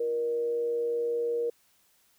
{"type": "tone with frequency modulation", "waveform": "sine", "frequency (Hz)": 472.7, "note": "A#4", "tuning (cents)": 24, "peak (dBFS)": -26, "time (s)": [0, 1.5], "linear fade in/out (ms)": 5, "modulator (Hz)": 134, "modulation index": 0.23, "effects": ["white hiss -66 dBFS RMS until 2.18 s"]}